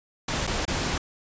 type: noise with dropouts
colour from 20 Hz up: pink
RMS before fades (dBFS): -27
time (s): 0.28-0.98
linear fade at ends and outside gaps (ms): 5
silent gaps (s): 0.469-0.474 / 0.653-0.678
effects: resampled to 16000 Hz